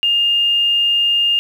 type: tone with quantisation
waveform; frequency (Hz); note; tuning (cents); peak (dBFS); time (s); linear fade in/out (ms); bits
sine; 2820; F7; +16; -12; 0.03-1.39; 0; 7
effects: none